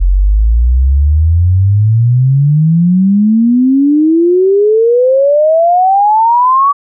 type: exponential sweep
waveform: sine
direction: up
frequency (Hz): 43.65 to 1149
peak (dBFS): -5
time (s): 0-6.73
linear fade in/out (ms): 20
effects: none